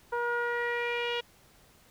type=tone with low-pass filter sweep; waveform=sawtooth; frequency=477.3 Hz; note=A#4; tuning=41 cents sharp; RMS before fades=-31 dBFS; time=0.12-1.21 s; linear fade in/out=10 ms; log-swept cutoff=1200 to 3100 Hz; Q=4.1; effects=pink hiss -60 dBFS RMS until 1.9 s